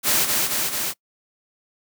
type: noise with echo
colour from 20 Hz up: white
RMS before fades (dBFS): -19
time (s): 0.03-0.28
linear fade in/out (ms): 50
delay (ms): 220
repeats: 3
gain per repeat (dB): -2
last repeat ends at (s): 0.94
effects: noise-tail reverb RT60 0.1 s tail -24 dB re dry + high-pass 80 Hz 12 dB/octave